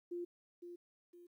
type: tone with echo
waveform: sine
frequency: 349.2 Hz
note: F4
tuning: in tune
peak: -39 dBFS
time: 0.11-0.25 s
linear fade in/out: 10 ms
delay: 510 ms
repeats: 2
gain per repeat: -8 dB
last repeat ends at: 1.27 s
effects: 13-bit